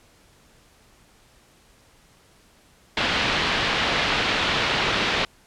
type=low-pass noise; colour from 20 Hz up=white; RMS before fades=-23 dBFS; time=2.97-5.25 s; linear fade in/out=2 ms; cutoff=3700 Hz; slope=24 dB/octave; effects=pink hiss -56 dBFS RMS until 5.46 s + low-pass 11000 Hz 12 dB/octave